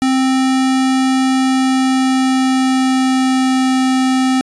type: tone with pitch glide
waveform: square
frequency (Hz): 262.2 to 260.1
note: C4 to C4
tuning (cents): +4 to -10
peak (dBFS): -12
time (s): 0.02-4.41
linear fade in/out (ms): 0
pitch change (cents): -14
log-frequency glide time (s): 1.37-3.84
effects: resampled to 22050 Hz